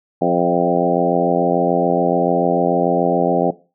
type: harmonic tone with a mistuned harmonic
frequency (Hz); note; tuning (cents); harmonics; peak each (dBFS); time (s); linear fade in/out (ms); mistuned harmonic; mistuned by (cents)
86.9; F2; -8; 2 / 3 / 4 / 5 / 6 / 7 / 8 / 9; -22 / -22 / -22 / -22 / -22 / -22 / -22 / -22; 0.21-3.51; 10; 7; +15
effects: noise-tail reverb RT60 0.3 s tail -17 dB re dry